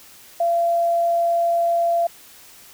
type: tone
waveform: sine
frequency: 682 Hz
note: F5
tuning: 41 cents flat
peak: -16 dBFS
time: 0.4-2.07 s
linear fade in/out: 5 ms
effects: white hiss -46 dBFS RMS until 2.73 s